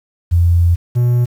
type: tone pair in turn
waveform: sine / triangle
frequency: 86 / 121.62 Hz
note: F2 / B2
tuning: -26 / -26 cents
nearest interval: tritone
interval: 600 cents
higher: second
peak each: -8 dBFS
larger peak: neither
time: 0.31-0.76 / 0.95-1.26 s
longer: first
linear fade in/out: 20 ms
effects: 7-bit